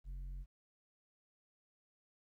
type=tone with low-pass filter; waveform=square; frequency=45.14 Hz; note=F#1; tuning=42 cents flat; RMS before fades=-45 dBFS; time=0.04-0.46 s; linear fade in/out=50 ms; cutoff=100 Hz; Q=0.95; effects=13-bit